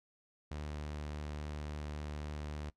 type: tone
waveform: sawtooth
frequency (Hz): 74.7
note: D2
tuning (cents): +30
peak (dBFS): -36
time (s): 0.51-2.7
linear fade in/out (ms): 5
effects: noise-tail reverb RT60 0.1 s tail -20 dB re dry + low-pass 7000 Hz 12 dB/octave